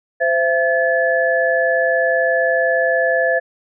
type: tone cluster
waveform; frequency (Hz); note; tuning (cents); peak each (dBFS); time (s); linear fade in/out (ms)
sine; 518 / 669 / 1723; C5 / E5 / A6; -17 / +25 / -37; -18; 0.2-3.4; 20
effects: none